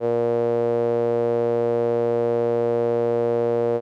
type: tone with band-pass filter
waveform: sawtooth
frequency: 118 Hz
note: A#2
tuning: 22 cents sharp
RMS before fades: -21 dBFS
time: 0-3.81 s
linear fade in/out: 50 ms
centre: 500 Hz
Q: 5.6
effects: none